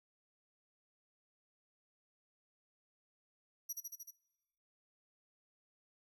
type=tone with echo; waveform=25% pulse; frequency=5800 Hz; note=F#8; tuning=35 cents flat; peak=-33 dBFS; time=3.69-3.73 s; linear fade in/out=10 ms; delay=76 ms; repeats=5; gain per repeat=-2 dB; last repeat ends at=4.11 s; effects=noise-tail reverb RT60 1.0 s tail -20 dB re dry